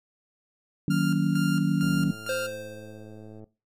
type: chord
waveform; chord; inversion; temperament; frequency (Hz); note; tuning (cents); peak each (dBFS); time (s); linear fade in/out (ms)
sine; D# minor seventh; none; just; 155.56 / 186.68 / 233.3 / 280; D#3 / F#3 / A#3 / C#4; 0 / +16 / +2 / +18; -25 / -24 / -30 / -27; 0.88-2.11; 2
type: tone with tremolo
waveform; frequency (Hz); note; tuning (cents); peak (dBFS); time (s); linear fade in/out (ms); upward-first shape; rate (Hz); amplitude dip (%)
sawtooth; 1396.9; F6; 0; -28; 0.9-2.47; 10; square; 2.2; 65
type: click train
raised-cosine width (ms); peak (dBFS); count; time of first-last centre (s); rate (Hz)
2; -32; 175; 1.83-3.441; 108
type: tone with exponential decay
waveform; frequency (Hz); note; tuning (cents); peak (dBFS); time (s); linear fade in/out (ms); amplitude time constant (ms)
square; 523; C5; -1; -26; 2.29-3.4; 2; 240
effects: noise-tail reverb RT60 0.3 s tail -20 dB re dry + MP3 64 kbps